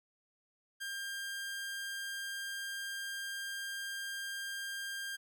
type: tone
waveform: sawtooth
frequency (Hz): 1599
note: G6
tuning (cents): +34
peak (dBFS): -35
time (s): 0.8-5.17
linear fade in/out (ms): 20
effects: none